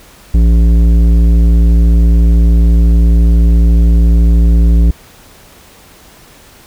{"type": "tone with tanh clipping", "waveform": "sine", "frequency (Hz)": 57, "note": "A#1", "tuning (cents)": -38, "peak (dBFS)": -6, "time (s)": [0.34, 4.91], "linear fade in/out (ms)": 5, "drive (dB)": 12, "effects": ["pink hiss -40 dBFS RMS until 6.66 s"]}